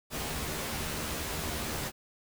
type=noise with comb filter; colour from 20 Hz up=pink; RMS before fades=-35 dBFS; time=0.1-1.92 s; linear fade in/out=50 ms; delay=13 ms; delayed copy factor=+0.6; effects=none